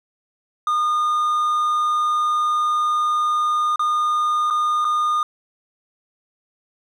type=tone with dropouts; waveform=triangle; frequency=1220 Hz; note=D#6; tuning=34 cents flat; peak=-15 dBFS; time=0.67-5.23 s; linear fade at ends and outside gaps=2 ms; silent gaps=3.759-3.794 / 4.502-4.507 / 4.846-4.85 s; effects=none